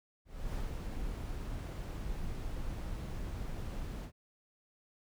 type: noise with ADSR envelope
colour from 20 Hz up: brown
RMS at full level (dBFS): -36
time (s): 0.25-4.12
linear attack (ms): 300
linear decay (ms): 170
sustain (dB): -3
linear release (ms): 84
effects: none